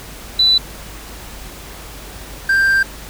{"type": "tone pair in turn", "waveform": ["sine", "triangle"], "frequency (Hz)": [3980, 1579.5], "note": ["B7", "G6"], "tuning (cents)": [13, 13], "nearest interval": "octave + major third", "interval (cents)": 1600, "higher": "first", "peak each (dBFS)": -9, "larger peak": "neither", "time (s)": [[0.39, 0.58], [2.49, 2.83]], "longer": "second", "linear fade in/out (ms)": 5, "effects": ["added 50 Hz sine -36 dBFS peak until 3.09 s", "pink hiss -35 dBFS RMS until 3.09 s"]}